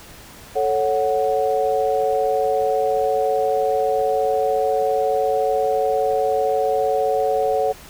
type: chord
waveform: sine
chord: F# minor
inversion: first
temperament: equal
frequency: 440 / 554.4 / 740 Hz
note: A4 / C#5 / F#5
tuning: 0 / 0 / 0 cents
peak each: -21 dBFS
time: 0.55-7.73 s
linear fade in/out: 20 ms
effects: pink hiss -42 dBFS RMS until 7.89 s